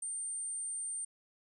sine tone, 8870 Hz, C#9, in tune, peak -36 dBFS, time 0.02-1.05 s, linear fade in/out 5 ms, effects none

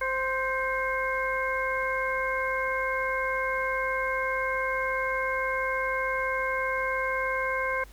harmonic tone with a mistuned harmonic, 523.3 Hz, C5, in tune, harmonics 1 / 2 / 3 / 4, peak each -31 / -31 / -31 / -32 dBFS, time 0.01-7.84 s, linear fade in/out 5 ms, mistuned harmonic 4, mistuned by +47 cents, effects added 50 Hz sine -47 dBFS peak until 7.92 s + pink hiss -55 dBFS RMS until 7.92 s

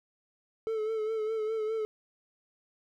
triangle tone with vibrato, 437.8 Hz, A4, 9 cents flat, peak -27 dBFS, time 0.67-1.85 s, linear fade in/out 0 ms, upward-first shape sine, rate 4.9 Hz, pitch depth 40 cents each way, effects none

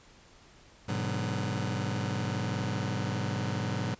sawtooth chord, G# half-diminished seventh, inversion none, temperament just, 103.83 / 124.59 / 149.51 / 186.89 Hz, G#2 / B2 / D3 / F#3, 0 / +16 / +31 / +18 cents, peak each -30 / -30 / -34 / -32 dBFS, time 0.88-3.95 s, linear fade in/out 10 ms, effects pink hiss -57 dBFS RMS until 3.99 s + resampled to 16000 Hz

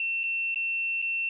sine tone with dropouts, 2700 Hz, E7, 41 cents sharp, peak -26 dBFS, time 0-1.29 s, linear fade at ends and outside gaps 2 ms, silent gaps 0.234-0.238 / 0.545-0.558 / 1.018-1.024 s, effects none

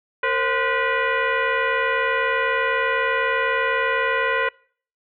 sine tone with frequency modulation, 460 Hz, A#4, 23 cents flat, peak -18 dBFS, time 0.23-4.49 s, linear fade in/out 5 ms, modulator 496 Hz, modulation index 3.9, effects noise-tail reverb RT60 0.5 s tail -25 dB re dry

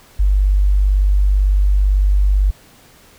sine tone, 49 Hz, G1, in tune, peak -10 dBFS, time 0.19-2.51 s, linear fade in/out 10 ms, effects pink hiss -47 dBFS RMS until 3.18 s

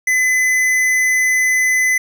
sine tone with tanh clipping, 2020 Hz, B6, 39 cents sharp, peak -14 dBFS, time 0.07-1.98 s, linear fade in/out 5 ms, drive 15 dB, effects none

